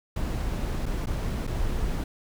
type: noise with dropouts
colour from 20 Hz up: brown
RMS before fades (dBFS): -28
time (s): 0.16-2.04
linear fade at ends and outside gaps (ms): 5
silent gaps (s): 0.858-0.862 / 1.059-1.069 / 1.469-1.474
effects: none